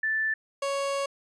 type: tone pair in turn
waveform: sine / 30% pulse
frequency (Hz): 1760 / 555.4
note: A6 / C#5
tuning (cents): 0 / +3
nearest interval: octave + minor sixth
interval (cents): 1997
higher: first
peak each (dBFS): -24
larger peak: neither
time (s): 0.03-0.34 / 0.62-1.06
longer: second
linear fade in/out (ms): 5
effects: resampled to 22050 Hz